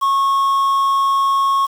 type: tone with quantisation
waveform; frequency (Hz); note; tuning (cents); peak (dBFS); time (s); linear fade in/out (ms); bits
triangle; 1095; C#6; -22; -11; 0.01-1.67; 20; 6
effects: none